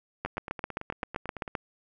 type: two click trains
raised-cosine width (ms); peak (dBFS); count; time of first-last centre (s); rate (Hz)
0.5; -22 / -15; 12 / 11; 0.26-1.478 / 0.25-1.552; 9.03 / 7.68
effects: none